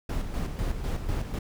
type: noise with tremolo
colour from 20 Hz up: brown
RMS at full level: -28 dBFS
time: 0.09-1.39 s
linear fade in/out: 5 ms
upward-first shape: square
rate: 4 Hz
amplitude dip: 50%
effects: none